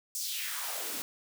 white noise with high-pass filter sweep, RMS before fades -36 dBFS, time 0.15-1.02 s, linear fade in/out 0 ms, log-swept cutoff 6700 to 200 Hz, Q 2.3, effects none

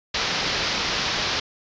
white low-pass noise, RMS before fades -25 dBFS, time 0.14-1.4 s, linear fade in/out 5 ms, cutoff 5500 Hz, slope 48 dB/octave, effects resampled to 16000 Hz

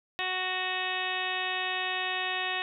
harmonic tone, 370 Hz, F#4, in tune, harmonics 1 / 2 / 3 / 4 / 5 / 6 / 7 / 8 / 9 / 10, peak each -42 / -36 / -39 / -45 / -34 / -44 / -35 / -39 / -42 / -39 dBFS, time 0.19-2.62 s, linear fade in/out 0 ms, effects none

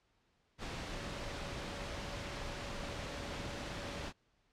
sine tone in noise, 568 Hz, C#5, 42 cents sharp, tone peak -51 dBFS, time 0.9-4.1 s, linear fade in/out 50 ms, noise pink, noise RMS -42 dBFS, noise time 0.58-4.13 s, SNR -12 dB, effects pink hiss -75 dBFS RMS until 4.52 s + low-pass 5000 Hz 12 dB/octave

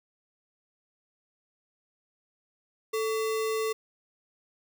sine tone with sample-and-hold, 440 Hz, A4, in tune, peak -26 dBFS, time 2.93-3.73 s, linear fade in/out 10 ms, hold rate 1575 Hz, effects none

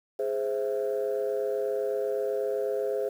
sine chord, Ab augmented, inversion none, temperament equal, 415.3 / 523.3 / 659.3 Hz, Ab4 / C5 / E5, 0 / 0 / 0 cents, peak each -28 / -29 / -34 dBFS, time 0.19-3.09 s, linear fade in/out 5 ms, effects tanh soft clip ceiling -20 dBFS + 9-bit

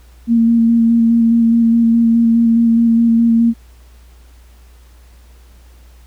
sine tone with vibrato, 230.6 Hz, A#3, 19 cents flat, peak -8 dBFS, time 0.27-3.54 s, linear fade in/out 50 ms, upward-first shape square, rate 4.8 Hz, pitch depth 14 cents each way, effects added 60 Hz sine -40 dBFS peak until 6.06 s + pink hiss -52 dBFS RMS until 6.06 s

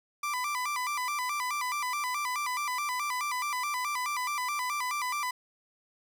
30% pulse tone with vibrato, 1085 Hz, C#6, 37 cents flat, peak -27 dBFS, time 0.23-5.31 s, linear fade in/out 5 ms, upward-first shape square, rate 4.7 Hz, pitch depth 140 cents each way, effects none

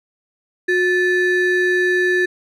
triangle ring-modulated tone, 1056 Hz, C6, 16 cents sharp, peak -9 dBFS, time 0.68-2.26 s, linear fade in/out 10 ms, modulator 693 Hz, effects none

